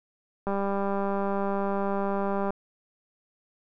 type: click train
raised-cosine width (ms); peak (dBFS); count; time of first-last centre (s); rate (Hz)
1; -16; 404; 0.47-2.505; 198
effects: none